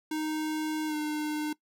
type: tone with pitch glide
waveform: square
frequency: 310.2 to 302.9 Hz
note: D#4 to D#4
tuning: -5 to -46 cents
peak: -30 dBFS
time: 0.11-1.53 s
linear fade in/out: 5 ms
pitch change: -41 cents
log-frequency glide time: 0.87-0.95 s
effects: noise-tail reverb RT60 0.1 s tail -20 dB re dry